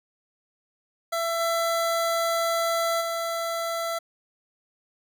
25% pulse tone with level steps, 669 Hz, E5, 25 cents sharp, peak -21 / -19 / -23 dBFS, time 1.12-3.99 s, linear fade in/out 10 ms, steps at 1.39 / 3 s, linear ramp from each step 20 ms, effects none

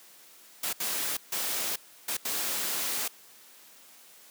white noise bursts at uneven times, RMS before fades -31 dBFS, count 5, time 0.63-0.73 / 0.8-1.17 / 1.32-1.76 / 2.08-2.17 / 2.25-3.08 s, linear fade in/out 5 ms, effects white hiss -54 dBFS RMS until 4.3 s + high-pass 200 Hz 12 dB/octave

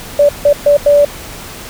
sine tone bursts at uneven times, 579 Hz, D5, 25 cents flat, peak -4 dBFS, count 4, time 0.19-0.29 / 0.45-0.53 / 0.66-0.77 / 0.86-1.05 s, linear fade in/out 5 ms, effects pink hiss -29 dBFS RMS until 1.69 s

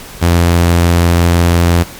sawtooth tone, 85.9 Hz, F2, 28 cents flat, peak -3 dBFS, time 0.21-1.84 s, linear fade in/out 20 ms, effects pink hiss -31 dBFS RMS until 1.99 s + MP3 96 kbps

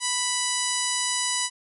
harmonic tone, 987.8 Hz, B5, in tune, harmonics 1 / 2 / 3 / 4 / 5 / 6 / 7 / 8 / 9 / 10, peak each -33 / -33 / -33 / -33 / -33 / -33 / -33 / -33 / -33 / -33 dBFS, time 0-1.5 s, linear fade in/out 50 ms, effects none

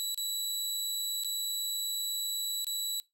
20% pulse tone with dropouts, 3934 Hz, B7, 7 cents flat, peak -26 dBFS, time 0-3 s, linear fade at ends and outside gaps 0 ms, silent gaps 0.145-0.176 / 1.236-1.246 / 2.645-2.668 s, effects noise-tail reverb RT60 0.2 s tail -21 dB re dry

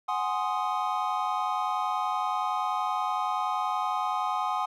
triangle chord, Ab dominant seventh, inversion third, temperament equal, 740 / 830.6 / 1046.5 / 1244.5 Hz, Gb5 / Ab5 / C6 / Eb6, 0 / 0 / 0 / 0 cents, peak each -30 dBFS, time 0.08-4.66 s, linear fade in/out 10 ms, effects none

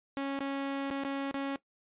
sawtooth tone with dropouts, 275.7 Hz, C#4, 9 cents flat, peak -28 dBFS, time 0.17-1.56 s, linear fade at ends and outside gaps 0 ms, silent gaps 0.39-0.405 / 0.903-0.91 / 1.036-1.049 / 1.312-1.343 s, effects noise-tail reverb RT60 0.1 s tail -18 dB re dry + resampled to 8000 Hz

